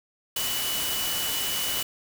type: tone in noise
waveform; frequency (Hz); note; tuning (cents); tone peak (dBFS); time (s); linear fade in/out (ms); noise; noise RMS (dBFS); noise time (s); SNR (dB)
sine; 2960; F#7; 0; -31; 0.36-1.83; 5; white; -29; 0.36-1.83; -5
effects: none